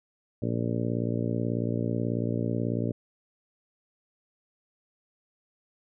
harmonic tone, 58.27 Hz, A#1, in tune, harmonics 2 / 3 / 4 / 5 / 6 / 7 / 8 / 9 / 10, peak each -30 / -34 / -32 / -34 / -39 / -37 / -38 / -44 / -40 dBFS, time 0.42-2.92 s, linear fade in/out 5 ms, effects none

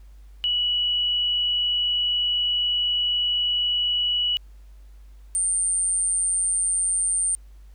sine tone pair in turn, 2938 / 8909 Hz, F#7 / C#9, -13 / +8 cents, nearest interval octave + perfect fifth, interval 1921 cents, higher second, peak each -20 dBFS, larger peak neither, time 0.44-4.37 / 5.35-7.35 s, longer first, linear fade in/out 0 ms, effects added 50 Hz sine -43 dBFS peak until 7.74 s + pink hiss -64 dBFS RMS until 7.74 s

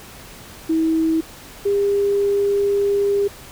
sine tone pair in turn, 322.2 / 402.4 Hz, E4 / G4, -39 / +45 cents, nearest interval major third, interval 384 cents, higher second, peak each -15 dBFS, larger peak neither, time 0.69-1.21 / 1.65-3.28 s, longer second, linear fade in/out 10 ms, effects pink hiss -40 dBFS RMS until 3.51 s

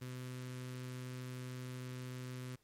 sawtooth tone with notch filter, 126.7 Hz, B2, 45 cents sharp, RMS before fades -45 dBFS, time 0.01-2.56 s, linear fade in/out 10 ms, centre 740 Hz, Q 1.1, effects pink hiss -75 dBFS RMS until 2.63 s + MP3 64 kbps

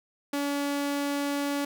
sawtooth tone, 284.6 Hz, C#4, 46 cents sharp, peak -23 dBFS, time 0.33-1.65 s, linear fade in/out 5 ms, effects none

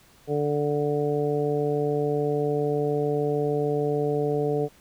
harmonic tone, 146.83 Hz, D3, in tune, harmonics 1 / 2 / 3 / 4 / 5, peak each -29 / -31 / -24 / -33 / -34 dBFS, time 0.27-4.69 s, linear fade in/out 50 ms, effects pink hiss -56 dBFS RMS until 4.8 s

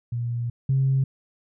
sine tone pair in turn, 119 / 134.25 Hz, A#2 / C3, +36 / +45 cents, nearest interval major second, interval 209 cents, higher second, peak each -24 / -17 dBFS, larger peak second, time 0.12-0.5 / 0.69-1.04 s, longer first, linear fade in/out 5 ms, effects tanh soft clip ceiling -13 dBFS

